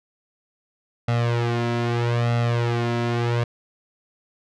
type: tone with flanger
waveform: sawtooth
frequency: 118.5 Hz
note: A#2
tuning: 29 cents sharp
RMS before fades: -22 dBFS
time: 1.08-3.44 s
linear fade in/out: 5 ms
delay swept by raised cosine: 1.5 to 3 ms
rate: 0.79 Hz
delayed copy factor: +0.9
effects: low-pass 4000 Hz 12 dB/octave